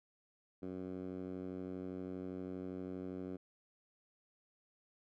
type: tone with band-pass filter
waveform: 10% pulse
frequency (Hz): 92.5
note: F#2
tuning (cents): 0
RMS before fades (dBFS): -44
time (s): 0.62-3.37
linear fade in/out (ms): 10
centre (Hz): 280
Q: 1.3
effects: none